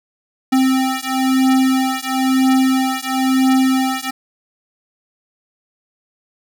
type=beating tone pair; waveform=square; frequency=261.6 / 262.6 Hz; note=C4 / C4; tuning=0 / +6 cents; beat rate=1 Hz; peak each=-17 dBFS; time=0.52-4.11 s; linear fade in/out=10 ms; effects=none